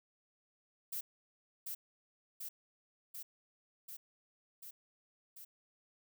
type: noise with echo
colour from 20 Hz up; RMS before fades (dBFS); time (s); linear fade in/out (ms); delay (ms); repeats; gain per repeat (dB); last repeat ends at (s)
violet; -40; 0.92-1.01; 10; 740; 6; -2; 5.45
effects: none